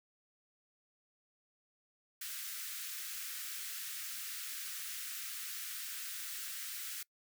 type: high-pass noise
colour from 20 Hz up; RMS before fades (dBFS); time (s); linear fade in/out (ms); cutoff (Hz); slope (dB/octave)
white; -43; 2.21-7.03; 5; 1300; 48
effects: noise-tail reverb RT60 0.1 s tail -23 dB re dry